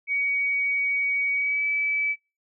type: tone with pitch glide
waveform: sine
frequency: 2254 to 2299 Hz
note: C#7 to D7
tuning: +28 to -37 cents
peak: -22 dBFS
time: 0.07-2.16 s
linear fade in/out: 50 ms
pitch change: +35 cents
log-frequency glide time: 1.34-1.65 s
effects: noise-tail reverb RT60 0.3 s tail -26 dB re dry